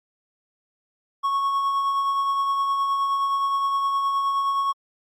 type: tone with tremolo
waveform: triangle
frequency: 1104 Hz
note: C#6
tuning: 7 cents flat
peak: -17 dBFS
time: 1.23-4.73 s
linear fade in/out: 20 ms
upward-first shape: triangle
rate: 9.6 Hz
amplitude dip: 35%
effects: Opus 48 kbps